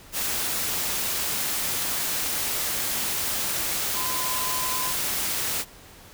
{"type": "tone in noise", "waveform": "sine", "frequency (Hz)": 1019, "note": "C6", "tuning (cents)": -46, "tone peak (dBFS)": -31, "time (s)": [3.94, 4.94], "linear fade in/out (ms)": 50, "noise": "white", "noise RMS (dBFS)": -27, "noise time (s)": [0.12, 5.65], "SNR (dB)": -7, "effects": ["pink hiss -48 dBFS RMS until 6.13 s"]}